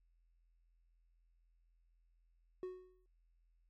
triangle tone with exponential decay, 368.2 Hz, F#4, 8 cents flat, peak -37 dBFS, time 2.63-3.06 s, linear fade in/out 1 ms, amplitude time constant 93 ms, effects added 42 Hz sine -70 dBFS peak until 3.69 s + AAC 32 kbps

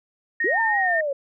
sine tone with vibrato, 1841 Hz, A#6, 22 cents flat, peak -20 dBFS, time 0.4-1.01 s, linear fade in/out 5 ms, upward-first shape triangle, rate 3.3 Hz, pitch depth 45 cents each way
sine linear two-way sweep, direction up then down, 311.1 to 927 to 540 Hz, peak -22 dBFS, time 0.44-1.13 s, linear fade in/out 5 ms, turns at 0.6 s
effects none

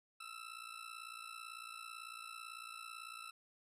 20% pulse ring-modulated tone, 1323 Hz, E6, 6 cents sharp, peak -40 dBFS, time 0.2-3.31 s, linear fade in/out 5 ms, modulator 29 Hz, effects resampled to 32000 Hz

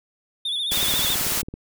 triangle tone with vibrato, 3520 Hz, A7, in tune, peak -22 dBFS, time 0.45-1.15 s, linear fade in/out 5 ms, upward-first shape sine, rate 14 Hz, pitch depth 78 cents each way
white noise, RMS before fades -24 dBFS, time 0.71-1.42 s, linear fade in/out 10 ms
click train, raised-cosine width 3 ms, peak -21 dBFS, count 16, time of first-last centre 0.72-1.54 s, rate 18.3 Hz
effects none

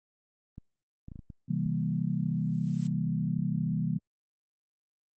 clicks, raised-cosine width 5 ms, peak -31 dBFS, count 7, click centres 0.581 / 1.084 / 1.118 / 1.158 / 1.192 / 1.302 / 1.661 s
sine chord, C dominant seventh, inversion none, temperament equal with one note detuned, 130.81 / 162.64 / 196 / 233.1 Hz, C3 / E3 / G3 / Bb3, 0 / -23 / 0 / 0 cents, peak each -34 / -30 / -33 / -36 dBFS, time 1.48-3.99 s, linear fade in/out 20 ms
blue noise with exponential growth, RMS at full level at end -43 dBFS, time 2.22-2.87 s, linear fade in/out 0 ms, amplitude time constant 140 ms
effects Opus 24 kbps

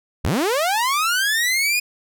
sawtooth linear sweep, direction up, 42.92 to 2489 Hz, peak -14 dBFS, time 0.24-1.8 s, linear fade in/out 10 ms, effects none

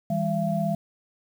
sine tone cluster, 163.4 / 200.6 / 677 Hz, E3 / G3 / E5, -15 / +40 / +46 cents, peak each -27 dBFS, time 0.1-0.75 s, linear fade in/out 5 ms, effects 8-bit

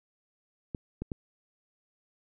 clicks, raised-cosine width 3 ms, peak -21 dBFS, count 3, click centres 0.748 / 1.02 / 1.118 s, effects none

